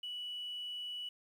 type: tone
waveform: sine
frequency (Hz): 2950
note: F#7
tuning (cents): -6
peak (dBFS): -38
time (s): 0.03-1.09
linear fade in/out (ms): 5
effects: tanh soft clip ceiling -36 dBFS + 11-bit